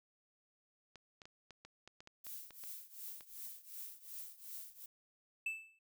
clicks, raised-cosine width 0.2 ms, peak -36 dBFS, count 12, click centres 0.957 / 1.218 / 1.255 / 1.507 / 1.65 / 1.876 / 2.005 / 2.074 / 2.267 / 2.507 / 2.638 / 3.208 s
violet noise with tremolo, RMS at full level -46 dBFS, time 2.24-4.86 s, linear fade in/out 5 ms, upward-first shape triangle, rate 2.7 Hz, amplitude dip 90%
triangle tone with exponential decay, 2637 Hz, E7, in tune, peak -32 dBFS, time 5.46-5.79 s, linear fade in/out 5 ms, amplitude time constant 71 ms
effects none

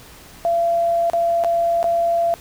sine tone with dropouts, 680 Hz, F5, 46 cents flat, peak -15 dBFS, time 0.45-2.34 s, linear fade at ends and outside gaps 0 ms, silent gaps 1.099-1.134 / 1.438-1.446 / 1.829-1.842 s, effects pink hiss -43 dBFS RMS until 2.4 s

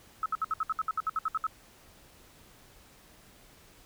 sine tone bursts, 1293 Hz, E6, 34 cents flat, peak -26 dBFS, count 14, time 0.23-1.468 s, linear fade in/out 2 ms, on 29 ms, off 64 ms, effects pink hiss -57 dBFS RMS until 3.85 s

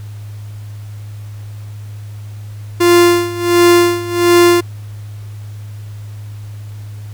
45% pulse tone with tremolo, 348.2 Hz, F4, 5 cents flat, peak -5 dBFS, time 2.8-4.61 s, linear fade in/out 10 ms, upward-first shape sine, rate 1.4 Hz, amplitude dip 85%, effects added 104 Hz sine -26 dBFS peak until 7.13 s + pink hiss -45 dBFS RMS until 7.13 s

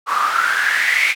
white noise with band-pass filter sweep, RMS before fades -17 dBFS, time 0.06-1.15 s, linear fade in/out 50 ms, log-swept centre 1100 to 2300 Hz, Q 9, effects none

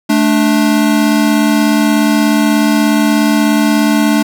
square tone pair together, 217 / 293.7 Hz, A3 / D4, -24 / 0 cents, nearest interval perfect fourth, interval 524 cents, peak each -12 dBFS, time 0.09-4.23 s, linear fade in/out 10 ms, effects none

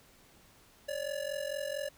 square ring-modulated tone, 573 Hz, D5, 43 cents flat, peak -32 dBFS, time 0.88-1.89 s, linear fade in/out 10 ms, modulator 22.2 Hz, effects pink hiss -61 dBFS RMS until 1.97 s

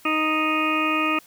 harmonic tone, 311.1 Hz, D#4, in tune, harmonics 1 / 2 / 3 / 4 / 6 / 7 / 8 / 9, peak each -25 / -32 / -34 / -24 / -35 / -34 / -25 / -32 dBFS, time 0.05-1.19 s, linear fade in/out 5 ms, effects white hiss -52 dBFS RMS until 1.26 s

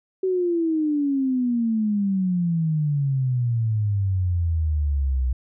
sine exponential sweep, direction down, 380.9 to 61.74 Hz, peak -19 dBFS, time 0.23-5.33 s, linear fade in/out 5 ms, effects none

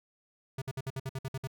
square tone bursts, 132.9 Hz, C3, 27 cents sharp, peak -34 dBFS, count 10, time 0.58-1.473 s, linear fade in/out 5 ms, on 38 ms, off 57 ms, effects none

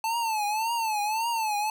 square tone with vibrato, 880 Hz, A5, in tune, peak -26 dBFS, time 0.04-1.7 s, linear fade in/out 2 ms, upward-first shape triangle, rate 1.8 Hz, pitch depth 130 cents each way, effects none

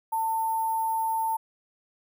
sine tone with sample-and-hold, 895 Hz, A5, 29 cents sharp, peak -24 dBFS, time 0.12-1.37 s, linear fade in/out 10 ms, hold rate 11025 Hz, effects none

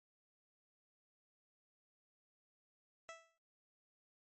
15% pulse tone with exponential decay, 658 Hz, E5, 3 cents flat, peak -40 dBFS, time 3.09-3.38 s, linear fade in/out 0 ms, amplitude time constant 62 ms, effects low-pass 11000 Hz 12 dB/octave + MP3 32 kbps

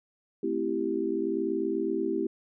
sine chord, A minor seventh, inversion none, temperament equal with one note detuned, 220 / 261.6 / 329.6 / 390.2 Hz, A3 / C4 / E4 / G4, 0 / 0 / 0 / -8 cents, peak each -36 / -34 / -30 / -30 dBFS, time 0.43-2.27 s, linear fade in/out 5 ms, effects none

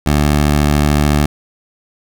15% pulse tone, 73.7 Hz, D2, 7 cents sharp, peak -4 dBFS, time 0.06-1.26 s, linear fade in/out 5 ms, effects none

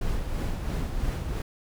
brown noise with tremolo, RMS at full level -27 dBFS, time 0.01-1.42 s, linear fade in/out 5 ms, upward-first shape sine, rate 3 Hz, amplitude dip 40%, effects none

